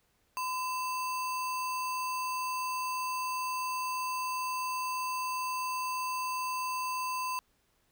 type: tone with sample-and-hold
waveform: sine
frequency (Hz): 1016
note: B5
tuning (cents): +49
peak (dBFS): -31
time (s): 0.37-7.39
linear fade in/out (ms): 0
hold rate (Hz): 3675
effects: pink hiss -72 dBFS RMS until 7.91 s